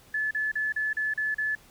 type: tone bursts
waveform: sine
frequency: 1728 Hz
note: A6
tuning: 32 cents flat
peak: -25 dBFS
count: 7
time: 0.14-1.552 s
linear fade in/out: 5 ms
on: 170 ms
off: 37 ms
effects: pink hiss -56 dBFS RMS until 1.7 s